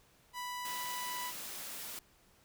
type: tone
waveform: sawtooth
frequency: 987.8 Hz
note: B5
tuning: in tune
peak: -35 dBFS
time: 0.33-1.33 s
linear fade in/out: 50 ms
type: high-pass noise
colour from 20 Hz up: white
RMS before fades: -44 dBFS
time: 0.65-1.99 s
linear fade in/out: 2 ms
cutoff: 140 Hz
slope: 48 dB/octave
effects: pink hiss -66 dBFS RMS until 2.44 s